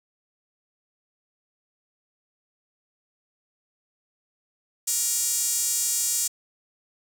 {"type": "tone with high-pass filter", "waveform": "sawtooth", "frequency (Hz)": 472.8, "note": "A#4", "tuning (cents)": 24, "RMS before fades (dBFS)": -25, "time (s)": [4.87, 6.28], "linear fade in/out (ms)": 10, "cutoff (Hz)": 7400, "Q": 2.4, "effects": []}